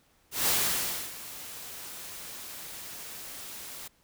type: noise with ADSR envelope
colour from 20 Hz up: white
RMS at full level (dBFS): -25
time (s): 0.31-3.88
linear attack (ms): 160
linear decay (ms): 640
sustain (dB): -17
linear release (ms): 7
effects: pink hiss -66 dBFS RMS until 4.03 s